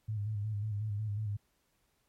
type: tone with vibrato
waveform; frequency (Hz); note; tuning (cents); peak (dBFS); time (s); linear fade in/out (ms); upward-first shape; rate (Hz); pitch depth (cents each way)
sine; 105.3; G#2; +24; -32; 0.08-1.37; 10; square; 5.5; 51
effects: pink hiss -75 dBFS RMS until 2.08 s + MP3 64 kbps